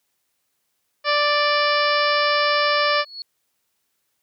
harmonic tone, 587.3 Hz, D5, in tune, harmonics 1 / 2 / 3 / 4 / 5 / 6 / 7 / 8 / 9, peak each -22 / -21 / -24 / -26 / -29 / -32 / -32 / -29 / -29 dBFS, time 1.04-3.05 s, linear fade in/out 50 ms
sine tone with exponential growth, 4368 Hz, C#8, 26 cents flat, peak -27 dBFS, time 2.86-3.22 s, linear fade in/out 1 ms, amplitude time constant 77 ms
effects white hiss -72 dBFS RMS until 4.22 s + high-pass 60 Hz 12 dB/octave

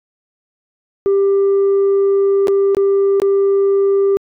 sine tone with dropouts, 395 Hz, G4, 13 cents sharp, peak -8 dBFS, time 1.06-4.17 s, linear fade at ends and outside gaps 0 ms, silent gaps 2.472-2.482 / 2.748-2.769 / 3.2-3.219 s, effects tanh soft clip ceiling -9 dBFS

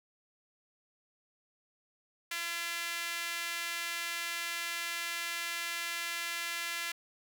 sawtooth tone with high-pass filter, 340 Hz, F4, 46 cents flat, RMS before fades -37 dBFS, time 2.31-6.92 s, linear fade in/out 5 ms, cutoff 2000 Hz, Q 1.4, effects none

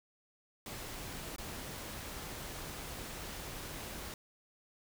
pink noise with dropouts, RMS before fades -44 dBFS, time 0.66-4.14 s, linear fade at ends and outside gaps 2 ms, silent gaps 1.362-1.382 s, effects none

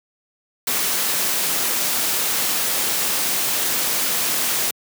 white noise, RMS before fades -21 dBFS, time 0.67-4.71 s, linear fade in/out 5 ms, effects high-pass 150 Hz 12 dB/octave

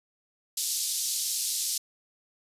pink band-pass noise, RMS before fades -30 dBFS, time 0.57-1.78 s, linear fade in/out 5 ms, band 4400 to 13000 Hz, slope 24 dB/octave, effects resampled to 32000 Hz

